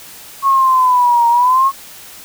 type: exponential two-way sweep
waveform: sine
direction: down then up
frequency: 1102 to 932.3 to 1102 Hz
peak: -8 dBFS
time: 0.42-1.72 s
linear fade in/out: 50 ms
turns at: 1.28 s
effects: white hiss -36 dBFS RMS until 2.24 s

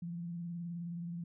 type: tone with vibrato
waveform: sine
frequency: 171.3 Hz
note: F3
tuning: 33 cents flat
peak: -38 dBFS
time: 0.02-1.24 s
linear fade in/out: 5 ms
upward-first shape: sine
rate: 19 Hz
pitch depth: 40 cents each way
effects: none

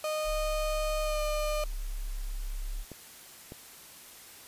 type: tone with pitch glide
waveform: 35% pulse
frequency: 616 to 604.4 Hz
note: D#5 to D5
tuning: -17 to +50 cents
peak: -28 dBFS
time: 0.04-1.64 s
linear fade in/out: 2 ms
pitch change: -33 cents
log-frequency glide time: 1.02-1.21 s
type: tone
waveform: sine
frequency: 34.31 Hz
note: C#1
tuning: 17 cents flat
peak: -32 dBFS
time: 0.24-2.85 s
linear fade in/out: 50 ms
type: clicks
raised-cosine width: 2 ms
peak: -29 dBFS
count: 2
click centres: 2.917 / 3.521 s
effects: white hiss -50 dBFS RMS until 4.47 s + resampled to 32000 Hz

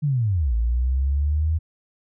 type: linear two-way sweep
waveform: sine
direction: down then up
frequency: 153.9 to 55.3 to 81.3 Hz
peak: -18 dBFS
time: 0.02-1.59 s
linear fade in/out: 20 ms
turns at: 0.54 s
effects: none

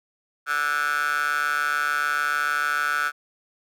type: tone with high-pass filter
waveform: 15% pulse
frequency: 146.83 Hz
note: D3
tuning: in tune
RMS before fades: -24 dBFS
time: 0.46-3.12 s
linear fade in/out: 50 ms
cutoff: 1400 Hz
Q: 7.7
effects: none

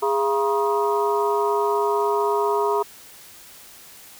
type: tone cluster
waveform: sine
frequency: 412.2 / 685 / 956 / 1072 / 1241 Hz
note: G#4 / F5 / A#5 / C6 / D#6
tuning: -13 / -34 / +43 / +42 / -5 cents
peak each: -21 / -29 / -23 / -30 / -30 dBFS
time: 0.02-2.83 s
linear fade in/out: 10 ms
effects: white hiss -45 dBFS RMS until 4.19 s

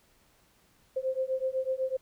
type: beating tone pair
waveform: sine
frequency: 519 / 527 Hz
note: C5 / C5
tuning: -14 / +12 cents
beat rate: 8 Hz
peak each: -31 dBFS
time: 0.96-1.97 s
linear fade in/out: 10 ms
effects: pink hiss -65 dBFS RMS until 2.01 s

